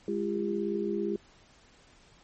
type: tone cluster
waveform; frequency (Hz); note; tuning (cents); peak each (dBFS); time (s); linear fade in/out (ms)
sine; 205.9 / 343.2 / 400.9; G#3 / F4 / G4; -15 / -30 / +39; -33 / -32 / -32; 0.08-1.16; 2
effects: pink hiss -59 dBFS RMS until 2.23 s + MP3 32 kbps